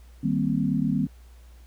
sine chord, C minor seventh, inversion first, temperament equal, 155.56 / 196 / 233.1 / 261.6 Hz, Eb3 / G3 / Bb3 / C4, 0 / 0 / 0 / 0 cents, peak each -27 dBFS, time 0.23-1.07 s, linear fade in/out 10 ms, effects added 60 Hz sine -46 dBFS peak until 1.66 s + pink hiss -60 dBFS RMS until 1.66 s

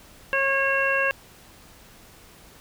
harmonic tone, 545 Hz, C#5, 29 cents flat, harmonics 1 / 2 / 3 / 4 / 5, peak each -26 / -29 / -23 / -35 / -26 dBFS, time 0.33-1.11 s, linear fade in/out 0 ms, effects pink hiss -50 dBFS RMS until 2.6 s

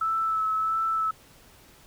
sine tone with vibrato, 1310 Hz, E6, 11 cents flat, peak -23 dBFS, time 0.01-1.11 s, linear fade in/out 5 ms, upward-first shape sine, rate 1.5 Hz, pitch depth 19 cents each way, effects pink hiss -54 dBFS RMS until 1.86 s

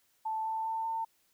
sine tone with pitch steps, 880 / 887.1 / 894.3 / 901.6 Hz, A5 / A5 / A5 / A5, 0 / +14 / +28 / +42 cents, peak -31 dBFS, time 0.25-1.05 s, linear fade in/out 10 ms, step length 200 ms, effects white hiss -71 dBFS RMS until 1.33 s

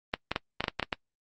clicks, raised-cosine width 0.3 ms, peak -11 dBFS, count 9, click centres 0.139 / 0.316 / 0.361 / 0.606 / 0.641 / 0.682 / 0.797 / 0.828 / 0.928 s, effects noise-tail reverb RT60 0.1 s tail -26 dB re dry + Opus 24 kbps

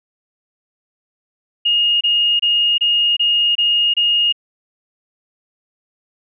sine tone bursts, 2853 Hz, F7, 36 cents sharp, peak -12 dBFS, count 7, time 1.65-4.326 s, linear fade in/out 10 ms, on 360 ms, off 26 ms, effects none

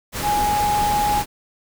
sine tone in noise, 830.6 Hz, G#5, in tune, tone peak -17 dBFS, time 0.22-1.24 s, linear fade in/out 50 ms, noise pink, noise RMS -26 dBFS, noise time 0.12-1.26 s, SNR +6 dB, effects none

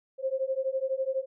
sine beating tone pair, 524 / 536 Hz, C5 / C5, +2 / +42 cents, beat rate 12 Hz, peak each -30 dBFS, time 0.18-1.26 s, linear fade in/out 50 ms, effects none

